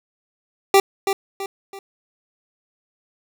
25% pulse tone with echo, 392 Hz, G4, in tune, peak -6 dBFS, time 0.74-0.8 s, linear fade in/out 2 ms, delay 330 ms, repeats 3, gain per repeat -8 dB, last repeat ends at 1.79 s, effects none

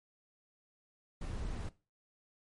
brown noise, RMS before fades -39 dBFS, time 1.21-1.69 s, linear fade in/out 5 ms, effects noise-tail reverb RT60 0.3 s tail -18 dB re dry + MP3 48 kbps

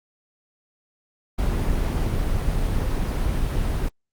brown noise, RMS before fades -22 dBFS, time 1.38-3.89 s, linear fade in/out 10 ms, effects Opus 24 kbps

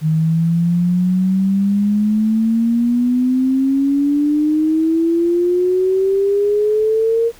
sine exponential sweep, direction up, 155.2 to 466.2 Hz, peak -12 dBFS, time 0.01-7.32 s, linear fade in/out 50 ms, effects pink hiss -45 dBFS RMS until 7.39 s

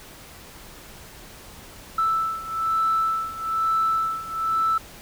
sine beating tone pair, 1318.5 / 1319.6 Hz, E6 / E6, 0 / +1 cents, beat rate 1.1 Hz, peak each -25 / -22 dBFS, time 1.98-4.78 s, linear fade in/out 5 ms, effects tanh soft clip ceiling -14 dBFS + pink hiss -44 dBFS RMS until 5.01 s

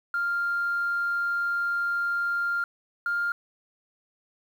sine tone pair in turn, 1396.9 / 1403 Hz, F6 / F6, 0 / +8 cents, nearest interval unison, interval 8 cents, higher second, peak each -23 / -23 dBFS, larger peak neither, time 0.14-2.64 / 3.06-3.32 s, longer first, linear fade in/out 2 ms, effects tanh soft clip ceiling -20 dBFS + 9-bit

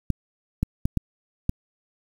clicks, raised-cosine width 5 ms, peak -9 dBFS, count 5, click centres 0.103 / 0.63 / 0.855 / 0.973 / 1.494 s, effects 7-bit

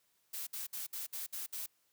blue noise bursts, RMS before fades -41 dBFS, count 7, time 0.33-1.664 s, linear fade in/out 10 ms, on 140 ms, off 59 ms, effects white hiss -75 dBFS RMS until 1.92 s + high-pass 80 Hz 12 dB/octave

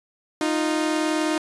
sawtooth tone pair together, 309.5 / 349.2 Hz, D#4 / F4, -9 / 0 cents, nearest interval major second, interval 209 cents, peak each -18 / -23 dBFS, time 0.41-1.38 s, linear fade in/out 2 ms, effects resampled to 24000 Hz

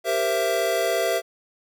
square chord, C dominant seventh, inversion second, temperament equal with one note detuned, 392 / 466.2 / 523.3 / 665.4 Hz, G4 / Bb4 / C5 / E5, 0 / 0 / 0 / +16 cents, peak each -29 / -29 / -29 / -24 dBFS, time 0.04-1.22 s, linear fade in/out 50 ms, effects none

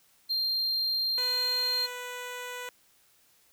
triangle tone, 4186 Hz, C8, in tune, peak -25 dBFS, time 0.29-1.87 s, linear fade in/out 20 ms
10% pulse tone with pitch glide, 498 to 494.3 Hz, B4 to B4, +14 to +1 cents, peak -28 dBFS, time 1.18-2.69 s, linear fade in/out 0 ms, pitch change -13 cents, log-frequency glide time 1.78-1.88 s
effects white hiss -64 dBFS RMS until 3.52 s

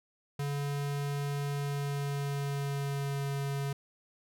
square tone with pitch glide, 142.5 to 139.73 Hz, C#3 to C#3, +48 to +14 cents, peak -32 dBFS, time 0.39-3.73 s, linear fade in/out 5 ms, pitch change -34 cents, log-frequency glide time 1.53-3.3 s, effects none

